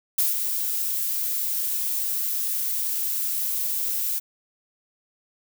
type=noise with ADSR envelope; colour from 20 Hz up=violet; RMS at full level=-20 dBFS; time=0.18-4.2 s; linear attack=5 ms; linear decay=160 ms; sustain=-6 dB; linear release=21 ms; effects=none